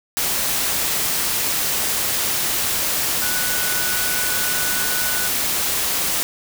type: tone in noise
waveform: sine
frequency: 1480 Hz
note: F#6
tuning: in tune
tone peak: -27 dBFS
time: 3.22-5.28 s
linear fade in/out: 0 ms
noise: white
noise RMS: -21 dBFS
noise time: 0.17-6.23 s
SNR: -9 dB
effects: none